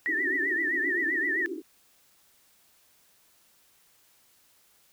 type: tone with vibrato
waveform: sine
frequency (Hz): 1864.7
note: A#6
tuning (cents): 0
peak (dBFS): -25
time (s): 0.06-1.46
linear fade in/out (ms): 0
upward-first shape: triangle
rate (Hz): 7.7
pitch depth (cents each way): 130
type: band-pass noise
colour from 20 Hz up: white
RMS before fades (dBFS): -36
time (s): 0.07-1.62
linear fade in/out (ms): 20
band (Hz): 280 to 390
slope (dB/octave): 96
effects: white hiss -63 dBFS RMS until 4.92 s